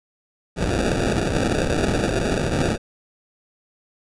blue noise with sample-and-hold, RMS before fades -21 dBFS, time 0.56-2.78 s, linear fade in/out 50 ms, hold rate 1050 Hz, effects resampled to 22050 Hz

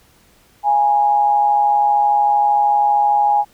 sine tone with amplitude modulation, 826 Hz, G#5, 10 cents flat, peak -9 dBFS, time 0.63-3.45 s, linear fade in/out 50 ms, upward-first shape sine, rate 133 Hz, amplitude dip 50%, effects pink hiss -53 dBFS RMS until 3.53 s

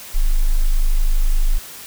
sine tone, 25.96 Hz, G#0, in tune, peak -11 dBFS, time 0.14-1.59 s, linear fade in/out 20 ms, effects white hiss -36 dBFS RMS until 1.86 s

